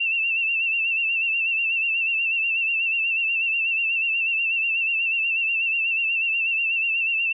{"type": "tone with vibrato", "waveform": "sine", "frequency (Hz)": 2697, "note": "E7", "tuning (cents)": 39, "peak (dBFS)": -20, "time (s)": [0, 7.33], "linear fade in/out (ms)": 10, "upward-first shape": "sine", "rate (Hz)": 8.2, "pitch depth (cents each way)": 55, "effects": []}